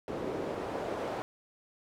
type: noise with band-pass filter sweep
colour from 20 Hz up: pink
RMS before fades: -36 dBFS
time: 0.08-1.22 s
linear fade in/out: 0 ms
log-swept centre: 370 to 610 Hz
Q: 1.4
effects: none